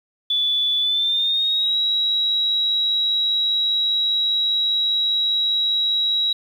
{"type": "tone with pitch glide", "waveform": "sine", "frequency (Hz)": [3463, 3865], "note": ["A7", "B7"], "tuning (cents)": [-28, -38], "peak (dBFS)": -17, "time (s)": [0.3, 6.33], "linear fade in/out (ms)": 5, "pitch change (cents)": 190, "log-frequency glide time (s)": [0.8, 1.77], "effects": ["8-bit"]}